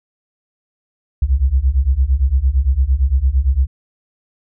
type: beating tone pair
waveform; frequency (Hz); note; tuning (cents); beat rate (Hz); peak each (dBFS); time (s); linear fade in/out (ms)
sine; 61.74 / 70.54; B1 / C#2; 0 / +31; 8.8; -15 / -14; 1.22-3.67; 5
effects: none